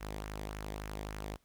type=tone with flanger; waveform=sawtooth; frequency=51.9 Hz; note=G#1; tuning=in tune; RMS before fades=-42 dBFS; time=0-1.37 s; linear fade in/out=20 ms; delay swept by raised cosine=0.22 to 0.75 ms; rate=3.5 Hz; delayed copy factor=-0.5; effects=pink hiss -73 dBFS RMS until 1.44 s